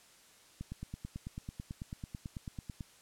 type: click train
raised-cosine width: 5 ms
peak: -28 dBFS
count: 21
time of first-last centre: 0.61-2.808 s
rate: 9.1 Hz
effects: white hiss -61 dBFS RMS until 3.01 s + low-pass 10000 Hz 12 dB/octave